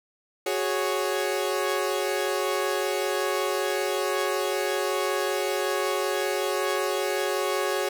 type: chord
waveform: sawtooth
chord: F# suspended second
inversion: none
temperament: equal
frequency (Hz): 370 / 415.3 / 554.4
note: F#4 / G#4 / C#5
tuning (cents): 0 / 0 / 0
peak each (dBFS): -25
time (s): 0.46-7.89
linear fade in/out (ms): 5
effects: none